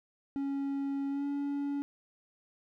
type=tone with pitch glide; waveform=triangle; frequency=277.2 to 283.5 Hz; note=C#4 to C#4; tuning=0 to +39 cents; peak=-29 dBFS; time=0.36-1.82 s; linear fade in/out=0 ms; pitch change=+39 cents; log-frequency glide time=1.09-1.25 s; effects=none